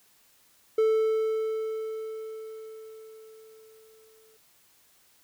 triangle tone with exponential decay, 440 Hz, A4, in tune, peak -17 dBFS, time 0.78-4.37 s, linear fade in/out 5 ms, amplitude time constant 780 ms, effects white hiss -62 dBFS RMS until 5.23 s

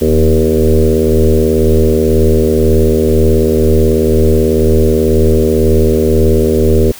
sine tone with frequency modulation, 235.9 Hz, A#3, 21 cents sharp, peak -6 dBFS, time 0.01-6.92 s, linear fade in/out 10 ms, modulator 78.3 Hz, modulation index 3.3, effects white hiss -32 dBFS RMS until 6.99 s

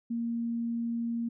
sine tone, 233.1 Hz, A#3, in tune, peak -29 dBFS, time 0.1-1.29 s, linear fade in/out 10 ms, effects none

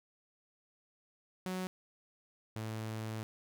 sawtooth tone pair in turn, 185 / 110 Hz, F#3 / A2, 0 / 0 cents, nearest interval major sixth, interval 900 cents, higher first, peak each -32 / -34 dBFS, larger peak first, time 1.46-1.67 / 2.56-3.23 s, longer second, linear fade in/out 0 ms, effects none

